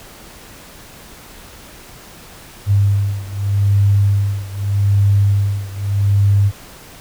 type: beating tone pair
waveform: sine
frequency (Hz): 100 / 100.82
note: G2 / G2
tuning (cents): +35 / +49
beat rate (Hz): 0.82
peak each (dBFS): -14 / -16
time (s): 2.66-6.52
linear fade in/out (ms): 50
effects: pink hiss -39 dBFS RMS until 7 s